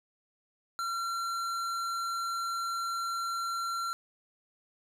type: tone with hard clipping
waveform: triangle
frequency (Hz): 1365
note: F6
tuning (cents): -40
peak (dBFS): -33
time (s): 0.79-3.93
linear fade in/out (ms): 0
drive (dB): 17
effects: none